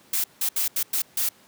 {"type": "noise bursts at uneven times", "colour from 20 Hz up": "blue", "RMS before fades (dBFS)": -24, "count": 6, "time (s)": [[0.13, 0.24], [0.41, 0.49], [0.56, 0.68], [0.76, 0.83], [0.93, 1.02], [1.17, 1.29]], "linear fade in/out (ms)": 5, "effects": ["pink hiss -55 dBFS RMS until 1.47 s", "high-pass 150 Hz 12 dB/octave"]}